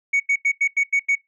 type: tone bursts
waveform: sine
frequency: 2232 Hz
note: C#7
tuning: 11 cents sharp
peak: -13 dBFS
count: 7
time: 0.13-1.155 s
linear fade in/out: 10 ms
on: 71 ms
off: 88 ms
effects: noise-tail reverb RT60 0.2 s tail -23 dB re dry + tanh soft clip ceiling -14 dBFS